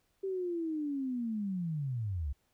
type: linear sweep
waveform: sine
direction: down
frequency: 391.2 to 63.7 Hz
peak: -32 dBFS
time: 0.23-2.33 s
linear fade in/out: 10 ms
effects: pink hiss -75 dBFS RMS until 2.53 s